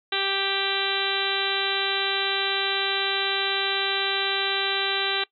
harmonic tone, 392 Hz, G4, in tune, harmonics 1 / 2 / 3 / 4 / 5 / 6 / 7 / 8 / 9 / 10, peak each -32 / -33 / -34 / -31 / -34 / -34 / -33 / -31 / -32 / -29 dBFS, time 0.12-5.24 s, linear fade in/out 5 ms, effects noise-tail reverb RT60 0.1 s tail -21 dB re dry

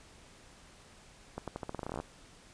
accelerating click train, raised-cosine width 1 ms, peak -23 dBFS, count 16, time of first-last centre 1.38-2.001 s, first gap 97 ms, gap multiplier 0.86, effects pink hiss -57 dBFS RMS until 2.53 s + resampled to 22050 Hz

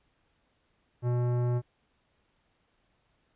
sine tone with tanh clipping, 122 Hz, B2, 21 cents flat, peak -27 dBFS, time 1.02-1.62 s, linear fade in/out 50 ms, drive 16 dB, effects pink hiss -72 dBFS RMS until 3.35 s + resampled to 8000 Hz

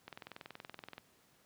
click train, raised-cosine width 0.3 ms, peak -30 dBFS, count 20, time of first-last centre 0.08-0.98 s, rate 21.1 Hz, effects pink hiss -68 dBFS RMS until 1.45 s + high-pass 100 Hz 12 dB/octave

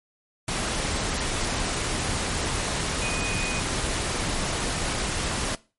sine tone in noise, 2489 Hz, D#7, in tune, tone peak -31 dBFS, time 3.02-3.6 s, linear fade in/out 2 ms, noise pink, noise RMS -27 dBFS, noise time 0.48-5.55 s, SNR -7 dB, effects noise-tail reverb RT60 0.3 s tail -19 dB re dry + MP3 48 kbps

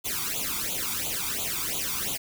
white noise with flanger, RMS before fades -30 dBFS, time 0.04-2.18 s, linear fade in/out 20 ms, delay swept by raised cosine 0.28 to 0.88 ms, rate 2.9 Hz, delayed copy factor +0.95, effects none

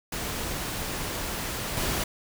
pink noise with level steps, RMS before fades -32 / -28 dBFS, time 0.12-2.04 s, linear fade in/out 5 ms, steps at 1.77 s, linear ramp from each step 2 ms, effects none

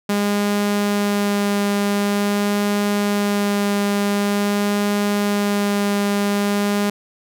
sawtooth tone with vibrato, 203.7 Hz, G#3, 33 cents flat, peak -13 dBFS, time 0.09-6.9 s, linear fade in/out 5 ms, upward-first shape sine, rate 0.46 Hz, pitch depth 9 cents each way, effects none

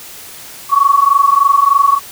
sine tone pair together, 1108.7 / 1132 Hz, C#6 / C#6, 0 / +36 cents, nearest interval unison, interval 36 cents, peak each -10 dBFS, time 0.69-2 s, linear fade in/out 50 ms, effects white hiss -33 dBFS RMS until 2.11 s

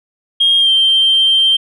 sine tone with pitch glide, 3238 to 3146 Hz, G#7 to G7, -45 to +6 cents, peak -7 dBFS, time 0.4-1.57 s, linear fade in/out 10 ms, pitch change -49 cents, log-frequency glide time 0.59-0.7 s, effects tanh soft clip ceiling -4 dBFS

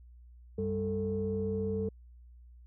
sine tone cluster, 92.7 / 196.8 / 442.7 Hz, F#2 / G3 / A4, +4 / +7 / +11 cents, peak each -36 / -34 / -32 dBFS, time 0.58-1.89 s, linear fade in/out 5 ms, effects tanh soft clip ceiling -22 dBFS + added 60 Hz sine -51 dBFS peak until 2.66 s

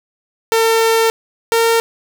sawtooth tone pair in turn, 451.8 / 458.1 Hz, A4 / A#4, +46 / -30 cents, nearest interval unison, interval 24 cents, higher second, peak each -7 dBFS, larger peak neither, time 0.52-1.1 / 1.52-1.8 s, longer first, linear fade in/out 0 ms, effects none

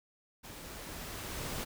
pink noise with level ramp, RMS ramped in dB -48 to -38 dBFS, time 0.43-1.65 s, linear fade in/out 20 ms, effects none

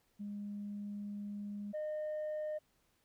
sine tone pair in turn, 204.7 / 611.5 Hz, G#3 / D#5, -25 / -30 cents, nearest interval octave + perfect fifth, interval 1895 cents, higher second, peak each -39 / -34 dBFS, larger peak second, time 0.19-1.73 / 1.73-2.59 s, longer first, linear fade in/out 20 ms, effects tanh soft clip ceiling -35 dBFS + pink hiss -75 dBFS RMS until 3.04 s

